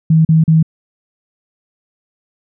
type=tone bursts; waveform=sine; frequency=160 Hz; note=D#3; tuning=49 cents sharp; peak=-6 dBFS; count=3; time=0.1-0.628 s; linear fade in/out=5 ms; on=150 ms; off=39 ms; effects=none